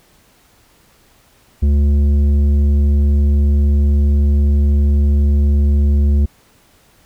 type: tone with tanh clipping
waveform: sine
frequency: 71.9 Hz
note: D2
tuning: 36 cents flat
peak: -11 dBFS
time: 1.62-6.26 s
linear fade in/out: 10 ms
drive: 9 dB
effects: pink hiss -52 dBFS RMS until 7.05 s